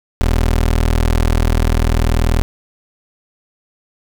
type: tone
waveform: 25% pulse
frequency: 40.38 Hz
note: E1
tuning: 35 cents flat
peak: -8 dBFS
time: 0.21-2.42 s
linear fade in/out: 0 ms
effects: none